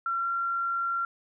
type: tone with pitch glide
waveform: sine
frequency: 1363 to 1372.5 Hz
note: F6 to F6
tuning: -43 to -31 cents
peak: -26 dBFS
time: 0.06-1.05 s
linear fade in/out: 2 ms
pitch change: +12 cents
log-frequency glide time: 0.19-0.27 s
effects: none